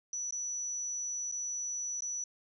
sine tone with dropouts, 5920 Hz, F#8, in tune, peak -34 dBFS, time 0.13-2.24 s, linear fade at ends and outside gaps 2 ms, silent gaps 0.309-0.324 / 1.315-1.322 / 2.007-2.021 s, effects none

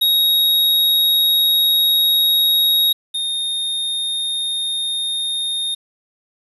square tone pair in turn, 3776 / 3681 Hz, A#7 / A#7, +22 / -23 cents, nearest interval unison, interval 45 cents, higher first, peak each -13 / -20 dBFS, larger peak first, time 0.01-2.93 / 3.14-5.75 s, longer first, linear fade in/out 10 ms, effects resampled to 32000 Hz + 8-bit

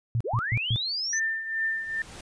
sine tone bursts, 116.54 Hz, A#2, in tune, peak -22 dBFS, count 4, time 0.15-0.76 s, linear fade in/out 0 ms, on 55 ms, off 130 ms
sine linear sweep, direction up, 293.7 to 6272 Hz, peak -27 dBFS, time 0.24-1.2 s, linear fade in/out 20 ms
sine tone with tremolo, 1792 Hz, A6, 31 cents sharp, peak -23 dBFS, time 1.13-2.02 s, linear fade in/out 2 ms, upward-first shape triangle, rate 2.4 Hz, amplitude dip 70%
pink noise with exponential growth, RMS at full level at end -41 dBFS, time 1.19-2.21 s, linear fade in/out 5 ms, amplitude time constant 220 ms
effects resampled to 22050 Hz

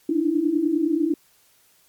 sine tone cluster, 292 / 302.6 / 332 Hz, D4 / D#4 / E4, -10 / -48 / +12 cents, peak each -26 / -23 / -21 dBFS, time 0.09-1.14 s, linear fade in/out 5 ms, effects white hiss -59 dBFS RMS until 1.88 s + MP3 96 kbps

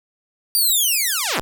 5% pulse linear sweep, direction down, 4765 to 30.29 Hz, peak -8 dBFS, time 0.55-1.41 s, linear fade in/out 0 ms, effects none

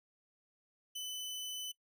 sawtooth tone, 3009 Hz, F#7, 28 cents sharp, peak -36 dBFS, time 0.95-1.72 s, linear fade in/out 10 ms, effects noise-tail reverb RT60 0.1 s tail -20 dB re dry

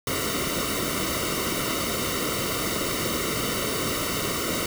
pink noise with comb filter, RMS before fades -27 dBFS, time 0.07-4.66 s, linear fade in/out 2 ms, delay 1.2 ms, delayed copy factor -0.85, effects none

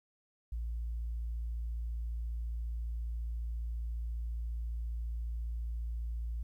sine tone, 57.3 Hz, A#1, 29 cents flat, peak -33 dBFS, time 0.52-6.43 s, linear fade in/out 5 ms, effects tanh soft clip ceiling -31 dBFS + 12-bit

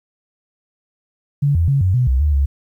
sine tone with pitch steps, 142.8 / 84 / 138.5 / 92.7 / 125.3 / 64.7 / 74.5 / 69.6 Hz, D3 / E2 / C#3 / F#2 / B2 / C2 / D2 / C#2, -48 / +33 / -1 / +4 / +25 / -19 / +25 / +8 cents, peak -12 dBFS, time 1.42-2.46 s, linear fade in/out 10 ms, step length 130 ms, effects 9-bit

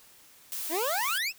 blue noise, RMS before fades -35 dBFS, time 0.52-1.18 s, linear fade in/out 0 ms
25% pulse exponential sweep, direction up, 294.1 to 2794 Hz, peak -24 dBFS, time 0.69-1.33 s, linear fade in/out 50 ms
effects white hiss -56 dBFS RMS until 1.38 s

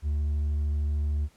sine tone with hard clipping, 73.9 Hz, D2, 11 cents sharp, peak -25 dBFS, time 0.02-1.29 s, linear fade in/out 50 ms, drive 2 dB, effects pink hiss -62 dBFS RMS until 1.36 s + low-pass 11000 Hz 12 dB/octave

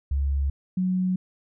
sine tone pair in turn, 69.5 / 184.42 Hz, C#2 / F#3, +5 / -5 cents, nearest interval octave + perfect fourth, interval 1690 cents, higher second, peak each -21 dBFS, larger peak neither, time 0.11-0.5 / 0.77-1.16 s, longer neither, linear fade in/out 5 ms, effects none

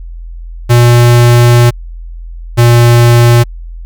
square tone pair in turn, 120.1 / 119.06 Hz, B2 / A#2, -48 / +37 cents, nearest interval unison, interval 15 cents, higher first, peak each -3 dBFS, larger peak neither, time 0.69-1.71 / 2.57-3.44 s, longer first, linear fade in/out 20 ms, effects added 42 Hz sine -22 dBFS peak until 3.85 s

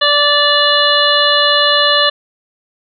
harmonic tone, 583 Hz, D5, 13 cents flat, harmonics 1 / 2 / 3 / 5 / 6 / 7, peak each -16 / -16 / -16 / -16 / -16 / -16 dBFS, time 0.01-2.1 s, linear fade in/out 10 ms, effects none

